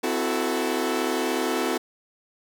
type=chord; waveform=sawtooth; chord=F# half-diminished seventh; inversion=second; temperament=equal with one note detuned; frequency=256.7 / 329.6 / 370 / 440 Hz; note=C4 / E4 / F#4 / A4; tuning=-33 / 0 / 0 / 0 cents; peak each=-25 dBFS; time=0.03-1.78 s; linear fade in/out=10 ms; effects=none